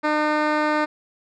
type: tone with low-pass filter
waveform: 10% pulse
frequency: 303 Hz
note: D#4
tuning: 46 cents flat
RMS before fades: -21 dBFS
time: 0.03-0.86 s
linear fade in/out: 20 ms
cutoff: 2800 Hz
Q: 0.63
effects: none